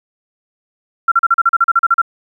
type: tone bursts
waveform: sine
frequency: 1365 Hz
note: F6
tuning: 40 cents flat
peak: -7 dBFS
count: 13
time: 1.08-2.017 s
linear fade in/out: 5 ms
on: 37 ms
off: 38 ms
effects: 8-bit